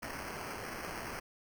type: noise with sample-and-hold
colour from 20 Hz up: violet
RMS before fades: -42 dBFS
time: 0.02-1.2 s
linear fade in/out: 10 ms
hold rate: 3675 Hz
effects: none